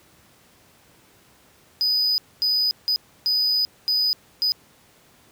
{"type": "tone bursts at uneven times", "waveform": "triangle", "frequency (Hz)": 4979, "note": "D#8", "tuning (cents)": 0, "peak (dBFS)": -17, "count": 6, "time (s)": [[1.81, 2.18], [2.42, 2.71], [2.88, 2.96], [3.26, 3.65], [3.88, 4.13], [4.42, 4.52]], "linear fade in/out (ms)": 0, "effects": ["pink hiss -55 dBFS RMS until 5.31 s", "high-pass 80 Hz 12 dB/octave"]}